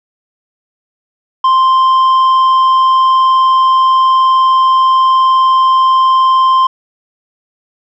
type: tone with tanh clipping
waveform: sine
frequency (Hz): 1046.5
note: C6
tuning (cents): 0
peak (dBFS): -7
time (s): 1.44-6.67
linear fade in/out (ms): 5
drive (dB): 5
effects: none